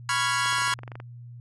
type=chord; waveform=sawtooth; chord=C# dominant seventh; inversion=third; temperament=equal with one note detuned; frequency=987.8 / 1108.7 / 1391.3 / 1661.2 Hz; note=B5 / C#6 / E#6 / G#6; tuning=0 / 0 / -7 / 0 cents; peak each=-25 dBFS; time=0.09-0.74 s; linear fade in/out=2 ms
type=clicks; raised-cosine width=0.5 ms; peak=-25 dBFS; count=12; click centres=0.459 / 0.527 / 0.584 / 0.62 / 0.678 / 0.725 / 0.79 / 0.834 / 0.878 / 0.918 / 0.955 / 1.001 s
effects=added 120 Hz sine -40 dBFS peak until 1.4 s + resampled to 24000 Hz